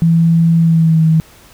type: tone with pitch glide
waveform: sine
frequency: 165.9 to 159.97 Hz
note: E3 to D#3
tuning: +11 to +48 cents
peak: -7 dBFS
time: 0.02-1.2 s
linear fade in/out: 0 ms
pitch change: -63 cents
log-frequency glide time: 0.59-1.03 s
effects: pink hiss -43 dBFS RMS until 1.53 s